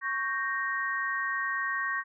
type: chord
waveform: sine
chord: G diminished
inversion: second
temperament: equal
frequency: 1108.7 / 1568 / 1864.7 Hz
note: Db6 / G6 / Bb6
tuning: 0 / 0 / 0 cents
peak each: -33 / -34 / -31 dBFS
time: 0.01-2.04 s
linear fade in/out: 50 ms
effects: none